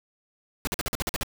pink noise bursts, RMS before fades -28 dBFS, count 9, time 0.65-1.232 s, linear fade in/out 0 ms, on 22 ms, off 48 ms, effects none

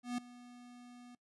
square tone with ADSR envelope, 244.3 Hz, B3, 19 cents flat, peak -34 dBFS, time 0.03-1.15 s, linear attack 150 ms, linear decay 5 ms, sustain -19 dB, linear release 3 ms, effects noise-tail reverb RT60 0.1 s tail -21 dB re dry + resampled to 24000 Hz

